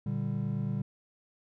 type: chord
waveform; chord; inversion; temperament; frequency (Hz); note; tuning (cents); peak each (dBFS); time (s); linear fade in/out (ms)
triangle; G minor; first; just; 117.6 / 147 / 196; Bb2 / D3 / G3; +16 / +2 / 0; -32; 0.06-0.82; 5
effects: none